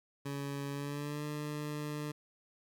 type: tone with pitch glide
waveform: 20% pulse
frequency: 140.8 to 149.09 Hz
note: C#3 to D3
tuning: +27 to +26 cents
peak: -32 dBFS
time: 0.25-2.12 s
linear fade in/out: 10 ms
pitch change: +99 cents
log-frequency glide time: 0.71-1.24 s
effects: 12-bit